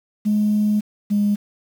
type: tone pair in turn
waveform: sine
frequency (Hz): 210.1 / 205.5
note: G#3 / G#3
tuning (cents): +20 / -18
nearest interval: unison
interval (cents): 38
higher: first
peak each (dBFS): -14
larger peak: neither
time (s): 0.25-0.81 / 1.1-1.36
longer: first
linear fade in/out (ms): 20
effects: tanh soft clip ceiling -11 dBFS + 7-bit

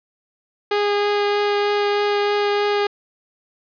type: tone with vibrato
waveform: sawtooth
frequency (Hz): 410.5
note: G#4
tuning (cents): -20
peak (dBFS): -13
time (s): 0.71-2.87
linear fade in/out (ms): 5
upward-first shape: triangle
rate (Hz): 3.2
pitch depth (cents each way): 9
effects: resampled to 11025 Hz + 7-bit

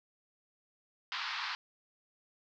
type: band-pass noise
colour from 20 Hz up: pink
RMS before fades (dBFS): -38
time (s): 1.12-1.55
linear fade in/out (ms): 0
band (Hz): 930 to 4900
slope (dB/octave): 48
effects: none

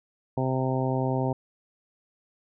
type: harmonic tone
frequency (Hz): 130.6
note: C3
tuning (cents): -3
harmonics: 1 / 2 / 3 / 4 / 5 / 6 / 7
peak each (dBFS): -27 / -30 / -32 / -33 / -34 / -35 / -35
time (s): 0.37-1.33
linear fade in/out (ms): 5
effects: none

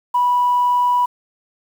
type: tone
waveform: sine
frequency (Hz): 981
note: B5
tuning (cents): -12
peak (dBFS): -12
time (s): 0.14-1.06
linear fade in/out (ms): 10
effects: tanh soft clip ceiling -8 dBFS + 7-bit

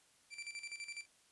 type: tone with tremolo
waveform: sawtooth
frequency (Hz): 2346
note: D7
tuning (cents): -2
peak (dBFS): -39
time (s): 0.3-1.06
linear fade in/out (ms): 50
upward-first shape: square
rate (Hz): 12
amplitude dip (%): 70
effects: white hiss -69 dBFS RMS until 1.31 s + resampled to 24000 Hz

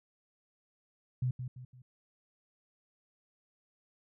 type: tone with echo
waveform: sine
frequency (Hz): 126.2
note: B2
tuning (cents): +38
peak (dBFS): -28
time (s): 1.22-1.31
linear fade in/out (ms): 5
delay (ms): 170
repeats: 3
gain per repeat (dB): -8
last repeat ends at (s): 1.82
effects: none

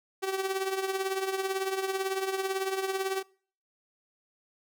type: tone with tremolo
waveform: sawtooth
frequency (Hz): 383.9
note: G4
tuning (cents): -36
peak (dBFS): -22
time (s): 0.22-3.23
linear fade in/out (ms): 20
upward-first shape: triangle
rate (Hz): 18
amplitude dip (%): 70
effects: noise-tail reverb RT60 0.5 s tail -25 dB re dry

